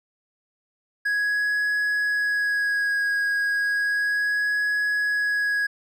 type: tone with vibrato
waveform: triangle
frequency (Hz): 1661.2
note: G#6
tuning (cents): 0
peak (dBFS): -19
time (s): 1.05-5.67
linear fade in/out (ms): 10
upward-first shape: sine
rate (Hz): 0.33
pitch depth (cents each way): 16
effects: none